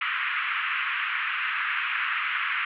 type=band-pass noise; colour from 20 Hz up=pink; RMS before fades=-28 dBFS; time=0.01-2.65 s; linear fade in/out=5 ms; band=1200 to 2800 Hz; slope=48 dB/octave; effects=none